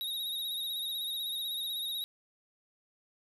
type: tone with vibrato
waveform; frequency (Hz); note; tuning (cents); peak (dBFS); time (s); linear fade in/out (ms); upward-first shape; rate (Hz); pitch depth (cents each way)
square; 3778; A#7; +22; -34; 0.01-2.04; 0; triangle; 16; 61
effects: 10-bit